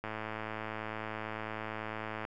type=click train; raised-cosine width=0.5 ms; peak=-23 dBFS; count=242; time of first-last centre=0.04-2.251 s; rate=109 Hz; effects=none